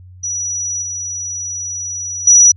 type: tone with level steps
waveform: sine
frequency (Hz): 5860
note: F#8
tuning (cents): -18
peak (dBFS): -18 / -21 / -4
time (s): 0.23-2.52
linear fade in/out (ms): 10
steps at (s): 0.82 / 2.27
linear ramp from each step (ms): 5
effects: added 91 Hz sine -36 dBFS peak until 2.56 s